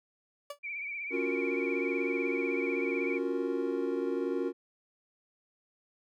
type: tone with exponential decay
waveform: 30% pulse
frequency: 577 Hz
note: D5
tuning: 31 cents flat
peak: -32 dBFS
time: 0.5-0.59 s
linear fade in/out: 5 ms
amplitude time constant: 18 ms
type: tone with vibrato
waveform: sine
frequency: 2312 Hz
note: D7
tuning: 28 cents flat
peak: -35 dBFS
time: 0.63-3.19 s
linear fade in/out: 20 ms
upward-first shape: triangle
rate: 16 Hz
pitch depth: 74 cents each way
type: chord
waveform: triangle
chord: Gb major seventh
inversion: second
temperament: equal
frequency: 277.2 / 349.2 / 370 / 466.2 Hz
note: Db4 / F4 / Gb4 / Bb4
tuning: 0 / 0 / 0 / 0 cents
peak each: -33 dBFS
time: 1.1-4.53 s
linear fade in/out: 50 ms
effects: none